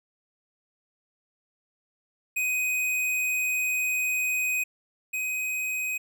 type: tone pair in turn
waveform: square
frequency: 2504 / 2514 Hz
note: D#7 / D#7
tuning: +10 / +17 cents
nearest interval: unison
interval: 7 cents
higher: second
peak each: -25 / -28 dBFS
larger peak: first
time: 2.36-4.64 / 5.13-5.98 s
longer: first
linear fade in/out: 10 ms
effects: none